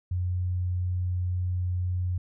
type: tone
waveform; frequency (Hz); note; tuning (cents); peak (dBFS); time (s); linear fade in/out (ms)
sine; 90.2; F#2; -44; -25; 0.11-2.18; 5
effects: none